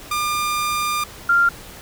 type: tone pair in turn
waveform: sawtooth / sine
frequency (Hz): 1200 / 1391.2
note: D6 / F6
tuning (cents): +37 / -7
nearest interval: minor third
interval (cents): 256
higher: second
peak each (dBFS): -16 / -12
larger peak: second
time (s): 0.11-1.04 / 1.29-1.49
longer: first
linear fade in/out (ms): 5
effects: pink hiss -39 dBFS RMS until 1.81 s